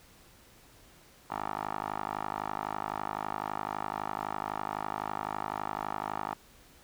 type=tone with band-pass filter; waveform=10% pulse; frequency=51.91 Hz; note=G#1; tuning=in tune; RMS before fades=-36 dBFS; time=1.3-6.34 s; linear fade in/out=5 ms; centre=1000 Hz; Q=4.2; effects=pink hiss -58 dBFS RMS until 6.83 s